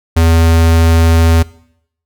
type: tone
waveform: square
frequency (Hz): 82.41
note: E2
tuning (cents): 0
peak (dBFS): -7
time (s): 0.16-1.43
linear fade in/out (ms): 10
effects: noise-tail reverb RT60 0.7 s tail -21 dB re dry